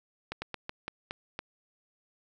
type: slowing click train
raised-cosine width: 0.3 ms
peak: -19 dBFS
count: 7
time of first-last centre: 0.32-1.391 s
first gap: 100 ms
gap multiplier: 1.23
effects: none